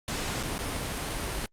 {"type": "noise with dropouts", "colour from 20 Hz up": "pink", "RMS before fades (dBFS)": -32, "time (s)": [0.08, 1.46], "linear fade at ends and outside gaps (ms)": 1, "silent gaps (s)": [[0.429, 0.434], [0.581, 0.589]], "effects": ["low-pass 11000 Hz 12 dB/octave", "Opus 48 kbps"]}